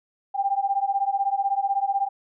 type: beating tone pair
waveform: sine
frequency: 784 / 800 Hz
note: G5 / G5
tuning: 0 / +35 cents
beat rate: 16 Hz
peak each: -24 dBFS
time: 0.34-2.09 s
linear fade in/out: 20 ms
effects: none